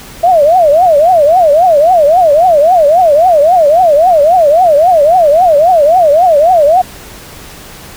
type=tone with vibrato; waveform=sine; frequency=652 Hz; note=E5; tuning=19 cents flat; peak=-3 dBFS; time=0.23-6.82 s; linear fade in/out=10 ms; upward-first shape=triangle; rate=3.7 Hz; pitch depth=280 cents each way; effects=pink hiss -31 dBFS RMS until 7.96 s